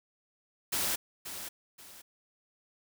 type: noise with echo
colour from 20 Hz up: white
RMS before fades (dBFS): -31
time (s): 0.72-0.96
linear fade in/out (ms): 10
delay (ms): 530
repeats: 2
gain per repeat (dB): -10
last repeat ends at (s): 2.02
effects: none